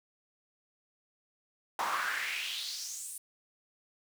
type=noise with high-pass filter sweep; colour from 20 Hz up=brown; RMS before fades=-36 dBFS; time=1.79-3.18 s; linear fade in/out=2 ms; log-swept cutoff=910 to 10000 Hz; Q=4.1; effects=none